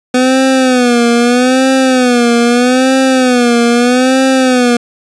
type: tone with vibrato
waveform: 25% pulse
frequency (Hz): 249.8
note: B3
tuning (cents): +20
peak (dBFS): -3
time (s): 0.14-4.77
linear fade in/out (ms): 5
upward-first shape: sine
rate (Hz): 0.79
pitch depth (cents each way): 100
effects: resampled to 22050 Hz + 7-bit